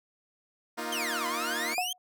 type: chord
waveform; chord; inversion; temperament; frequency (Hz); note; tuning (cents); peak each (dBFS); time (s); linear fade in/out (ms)
10% pulse; Bb suspended fourth; none; equal with one note detuned; 235.5 / 311.1 / 349.2; Bb3 / Eb4 / F4; +18 / 0 / 0; -29; 0.77-1.75; 20
type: exponential two-way sweep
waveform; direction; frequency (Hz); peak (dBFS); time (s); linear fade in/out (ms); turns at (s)
sawtooth; down then up; 3240 to 988 to 3240; -28; 0.92-1.93; 5; 1.27
type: tone with exponential decay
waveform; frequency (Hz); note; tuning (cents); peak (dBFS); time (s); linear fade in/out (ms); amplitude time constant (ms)
sine; 729; F#5; -26; -23; 1.78-1.98; 1; 43
effects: none